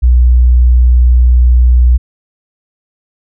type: tone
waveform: sine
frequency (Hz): 61.2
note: B1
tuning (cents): -15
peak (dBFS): -3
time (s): 0.02-1.98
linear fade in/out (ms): 20
effects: none